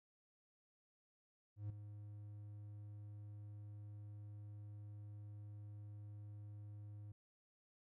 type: tone with ADSR envelope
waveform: triangle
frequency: 103.83 Hz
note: G#2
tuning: in tune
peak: -38 dBFS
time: 1.56-7.12 s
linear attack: 140 ms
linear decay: 3 ms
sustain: -10 dB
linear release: 4 ms
effects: none